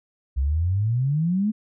sine exponential sweep, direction up, 63.6 to 222 Hz, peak -19 dBFS, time 0.36-1.52 s, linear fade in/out 20 ms, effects none

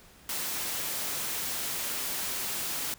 white high-pass noise, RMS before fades -33 dBFS, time 0.29-2.94 s, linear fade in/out 2 ms, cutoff 120 Hz, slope 12 dB/octave, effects pink hiss -55 dBFS RMS until 2.98 s

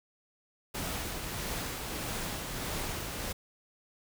pink noise with tremolo, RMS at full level -35 dBFS, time 0.74-3.33 s, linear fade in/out 10 ms, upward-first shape triangle, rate 1.6 Hz, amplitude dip 35%, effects none

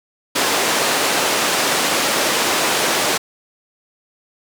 pink band-pass noise, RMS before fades -18 dBFS, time 0.35-3.18 s, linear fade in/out 10 ms, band 370 to 10000 Hz, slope 12 dB/octave, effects none

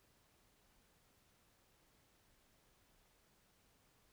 silence, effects pink hiss -73 dBFS RMS until 4.12 s

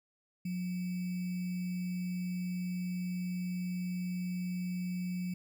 sine tone with sample-and-hold, 180 Hz, F#3, 47 cents flat, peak -33 dBFS, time 0.45-5.34 s, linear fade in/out 5 ms, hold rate 2450 Hz, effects none

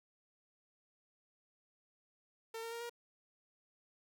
sawtooth tone with pitch steps, 452.1 / 459.2 / 466.4 / 473.8 Hz, A4 / A#4 / A#4 / A#4, +47 / -26 / +1 / +28 cents, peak -38 dBFS, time 2.54-2.896 s, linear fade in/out 5 ms, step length 89 ms, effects none

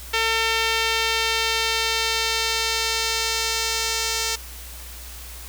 sawtooth tone with band-pass filter sweep, 450 Hz, A4, 39 cents sharp, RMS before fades -23 dBFS, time 0.13-4.36 s, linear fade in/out 10 ms, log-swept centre 2900 to 5900 Hz, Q 1.1, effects added 60 Hz sine -38 dBFS peak until 5.48 s + white hiss -40 dBFS RMS until 5.48 s

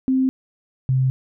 sine tone pair in turn, 261.6 / 130.8 Hz, C4 / C3, 0 / 0 cents, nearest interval octave, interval 1200 cents, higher first, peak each -15 dBFS, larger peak neither, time 0.08-0.29 / 0.89-1.1 s, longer neither, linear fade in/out 0 ms, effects none

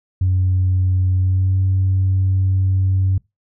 sine tone with pitch glide, 92.5 to 94.77 Hz, F#2 to F#2, 0 to +42 cents, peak -12 dBFS, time 0.21-3.18 s, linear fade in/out 5 ms, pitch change +42 cents, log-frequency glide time 1.17-1.57 s, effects noise-tail reverb RT60 0.2 s tail -24 dB re dry + tanh soft clip ceiling -10 dBFS

